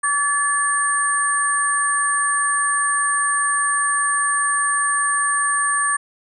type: tone cluster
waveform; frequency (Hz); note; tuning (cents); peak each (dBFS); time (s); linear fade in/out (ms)
sine; 1145 / 1732 / 8730; D6 / A6 / C#9; -44 / -28 / -28; -21; 0.03-5.97; 10
effects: none